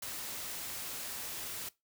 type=noise; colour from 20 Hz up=white; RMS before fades=-41 dBFS; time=0.02-1.69 s; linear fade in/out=5 ms; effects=noise-tail reverb RT60 0.2 s tail -20 dB re dry